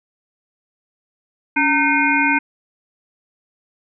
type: harmonic tone with a mistuned harmonic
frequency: 306.2 Hz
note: D#4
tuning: 28 cents flat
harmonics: 1 / 3 / 5 / 7 / 8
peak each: -20 / -20 / -20 / -20 / -20 dBFS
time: 1.56-2.39 s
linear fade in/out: 10 ms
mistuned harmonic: 1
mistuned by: -140 cents
effects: none